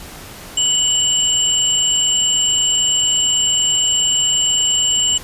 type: tone pair together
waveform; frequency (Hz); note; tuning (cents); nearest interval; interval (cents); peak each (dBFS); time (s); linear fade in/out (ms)
sine; 2960 / 7431; F#7 / A#8; 0 / -6; octave + major third; 1594; -16; 0.57-5.18; 5
effects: pink hiss -35 dBFS RMS until 5.23 s + resampled to 32000 Hz